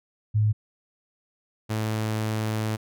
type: tone pair in turn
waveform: sine / sawtooth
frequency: 106.7 / 109 Hz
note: G#2 / A2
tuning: +47 / -16 cents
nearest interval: unison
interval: 37 cents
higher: second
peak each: -18 / -21 dBFS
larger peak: first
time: 0.34-0.53 / 1.69-2.77 s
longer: second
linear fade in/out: 20 ms
effects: none